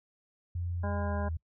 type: tone with pitch glide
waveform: sine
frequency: 87.31 to 80.99 Hz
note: F2 to E2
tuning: 0 to -30 cents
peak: -31 dBFS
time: 0.55-1.37 s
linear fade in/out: 5 ms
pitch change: -130 cents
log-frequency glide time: 0.9-1.17 s
type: harmonic tone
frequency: 203 Hz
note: G#3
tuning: 39 cents flat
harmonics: 1 / 2 / 3 / 4 / 5 / 7 / 8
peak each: -37 / -44 / -38 / -42 / -42 / -47 / -46 dBFS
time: 0.83-1.29 s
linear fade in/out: 10 ms
effects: noise-tail reverb RT60 0.1 s tail -25 dB re dry